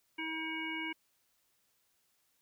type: harmonic tone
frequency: 320 Hz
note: D#4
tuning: 49 cents sharp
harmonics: 1 / 3 / 5 / 7 / 9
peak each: -41 / -45 / -46 / -39 / -45 dBFS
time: 0.18-0.93 s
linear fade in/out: 10 ms
effects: white hiss -75 dBFS RMS until 2.41 s

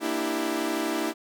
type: chord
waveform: sawtooth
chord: E half-diminished seventh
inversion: second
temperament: equal with one note detuned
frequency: 233.1 / 297.2 / 329.6 / 392 Hz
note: Bb3 / D4 / E4 / G4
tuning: 0 / +21 / 0 / 0 cents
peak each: -31 / -27 / -25 / -30 dBFS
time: 0-1.14 s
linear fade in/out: 50 ms
effects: none

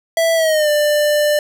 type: tone with pitch glide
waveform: square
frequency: 659.3 to 594.2 Hz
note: E5 to D5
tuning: 0 to +20 cents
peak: -13 dBFS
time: 0.17-1.39 s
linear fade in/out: 2 ms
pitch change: -180 cents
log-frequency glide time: 0.35-0.69 s
effects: none

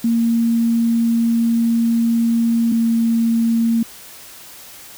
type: tone pair in turn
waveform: sine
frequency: 231.1 / 229.4 Hz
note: A#3 / A#3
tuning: -15 / -28 cents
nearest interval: unison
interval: 13 cents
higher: first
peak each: -13 dBFS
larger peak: neither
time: 0.04-2.72 / 2.72-3.83 s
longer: first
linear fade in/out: 5 ms
effects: white hiss -39 dBFS RMS until 4.97 s

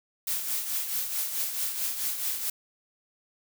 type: noise with tremolo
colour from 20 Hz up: blue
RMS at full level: -28 dBFS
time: 0.27-2.5 s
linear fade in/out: 5 ms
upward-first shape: triangle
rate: 4.6 Hz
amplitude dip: 60%
effects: none

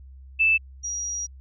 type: tone pair in turn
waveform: sine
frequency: 2638 / 5744 Hz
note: E7 / F8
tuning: +1 / +48 cents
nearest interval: octave + minor second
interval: 1347 cents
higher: second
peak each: -16 / -27 dBFS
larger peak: first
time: 0.39-0.58 / 0.83-1.27 s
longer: second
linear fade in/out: 20 ms
effects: added 66 Hz sine -42 dBFS peak until 1.4 s

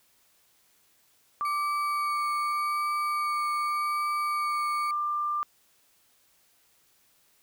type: tone with pitch glide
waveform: sine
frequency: 1174.7 to 1190.4 Hz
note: D6 to D6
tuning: 0 to +23 cents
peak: -26 dBFS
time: 1.41-5.43 s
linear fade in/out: 0 ms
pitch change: +23 cents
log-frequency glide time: 1.88-2.98 s
type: tone with vibrato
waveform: 35% pulse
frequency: 2258 Hz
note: C#7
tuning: 31 cents sharp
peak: -34 dBFS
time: 1.45-4.91 s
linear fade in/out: 2 ms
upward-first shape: triangle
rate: 0.85 Hz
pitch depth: 23 cents each way
effects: white hiss -65 dBFS RMS until 7.42 s

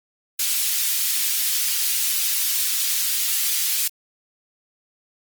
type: high-pass noise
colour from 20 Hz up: white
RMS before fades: -22 dBFS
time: 0.39-3.88 s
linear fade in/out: 5 ms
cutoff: 2600 Hz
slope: 12 dB/octave
effects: Opus 24 kbps

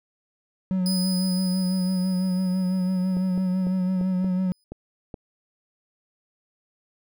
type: tone with vibrato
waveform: triangle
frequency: 185 Hz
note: F#3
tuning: in tune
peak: -19 dBFS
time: 0.71-4.52 s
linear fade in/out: 0 ms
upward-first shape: sine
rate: 6 Hz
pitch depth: 32 cents each way
type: tone with exponential decay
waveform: sawtooth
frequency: 5000 Hz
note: D#8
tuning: 8 cents sharp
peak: -24 dBFS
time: 0.86-4.64 s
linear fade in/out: 1 ms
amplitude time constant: 820 ms
type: clicks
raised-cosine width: 2 ms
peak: -22 dBFS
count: 7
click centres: 3.169 / 3.377 / 3.669 / 4.012 / 4.245 / 4.72 / 5.142 s
effects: none

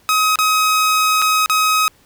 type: tone with dropouts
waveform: sawtooth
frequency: 1267 Hz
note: D#6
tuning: 31 cents sharp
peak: -9 dBFS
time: 0.09-1.88 s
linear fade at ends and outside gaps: 0 ms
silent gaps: 0.357-0.388 / 1.218-1.222 / 1.46-1.497 s
effects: pink hiss -53 dBFS RMS until 2.05 s

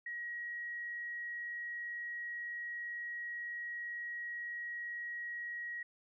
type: tone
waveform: sine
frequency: 1901 Hz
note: A#6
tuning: 33 cents sharp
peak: -39 dBFS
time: 0.06-5.83 s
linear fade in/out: 5 ms
effects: none

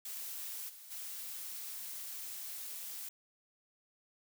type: noise with level steps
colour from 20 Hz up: blue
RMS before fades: -43 / -53 / -44 dBFS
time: 0.05-3.09 s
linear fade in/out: 5 ms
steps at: 0.68 / 0.9 s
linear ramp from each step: 20 ms
effects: none

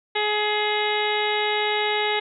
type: harmonic tone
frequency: 421 Hz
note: G#4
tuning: 24 cents sharp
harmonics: 1 / 2 / 3 / 4 / 5 / 6 / 7 / 8 / 9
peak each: -26 / -26 / -36 / -32 / -27 / -35 / -32 / -33 / -31 dBFS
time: 0.15-2.2 s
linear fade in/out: 10 ms
effects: none

